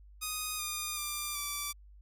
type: tone with pitch steps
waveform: 5% pulse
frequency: 1244.5 / 1216.8 / 1189.7 / 1163.2 Hz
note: D#6 / D#6 / D6 / D6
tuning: 0 / -39 / +22 / -17 cents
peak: -23 dBFS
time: 0.21-1.73 s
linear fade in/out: 20 ms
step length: 380 ms
effects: added 50 Hz sine -52 dBFS peak until 2.01 s